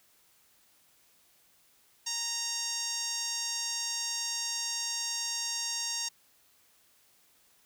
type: tone with band-pass filter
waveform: sawtooth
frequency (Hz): 929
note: A#5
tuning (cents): -6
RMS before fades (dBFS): -34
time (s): 2.06-6.09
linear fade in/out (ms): 10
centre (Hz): 6000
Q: 3.6
effects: white hiss -65 dBFS RMS until 7.65 s